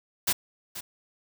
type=noise with echo; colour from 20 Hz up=white; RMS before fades=-24 dBFS; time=0.27-0.33 s; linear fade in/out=10 ms; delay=480 ms; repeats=1; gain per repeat=-13 dB; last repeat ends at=0.81 s; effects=none